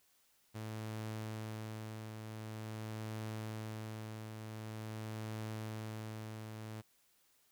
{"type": "tone with tremolo", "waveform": "sawtooth", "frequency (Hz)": 109.2, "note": "A2", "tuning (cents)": -13, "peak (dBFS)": -36, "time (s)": [0.54, 6.82], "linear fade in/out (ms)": 20, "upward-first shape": "triangle", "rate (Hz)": 0.46, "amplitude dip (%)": 45, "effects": ["white hiss -72 dBFS RMS until 7.51 s"]}